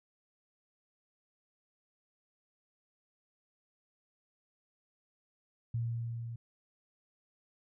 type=tone with level ramp; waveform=sine; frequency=116.54 Hz; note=A#2; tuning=in tune; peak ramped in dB=-30 to -39 dBFS; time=5.74-6.36 s; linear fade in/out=5 ms; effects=none